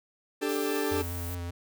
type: chord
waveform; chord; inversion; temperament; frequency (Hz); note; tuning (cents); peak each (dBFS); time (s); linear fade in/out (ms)
40% pulse; D suspended fourth; none; equal with one note detuned; 293.7 / 395 / 440; D4 / G4 / A4; 0 / +13 / 0; -31; 0.41-1.03; 20
type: noise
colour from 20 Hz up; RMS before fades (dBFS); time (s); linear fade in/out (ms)
violet; -41; 0.49-1.35; 5
type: tone with vibrato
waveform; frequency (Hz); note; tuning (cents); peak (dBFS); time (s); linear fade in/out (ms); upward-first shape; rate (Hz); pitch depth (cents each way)
square; 87.31; F2; 0; -34; 0.91-1.51; 10; square; 5.2; 18
effects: none